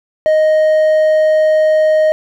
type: tone with hard clipping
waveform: sine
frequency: 622.3 Hz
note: D#5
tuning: in tune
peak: -9 dBFS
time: 0.26-2.12 s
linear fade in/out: 0 ms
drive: 3 dB
effects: none